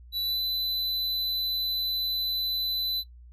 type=tone with pitch glide; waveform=square; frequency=3951 to 4006 Hz; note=B7 to B7; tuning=0 to +24 cents; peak=-27 dBFS; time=0.12-3.04 s; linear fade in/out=50 ms; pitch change=+24 cents; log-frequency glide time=0.22-0.4 s; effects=noise-tail reverb RT60 0.1 s tail -19 dB re dry + added 60 Hz sine -46 dBFS peak until 3.32 s